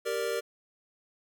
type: chord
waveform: square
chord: G minor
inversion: none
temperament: equal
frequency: 392 / 466.2 / 587.3 Hz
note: G4 / Bb4 / D5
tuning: 0 / 0 / 0 cents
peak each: -36 / -32 / -36 dBFS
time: 0.05-0.41 s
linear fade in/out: 20 ms
effects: none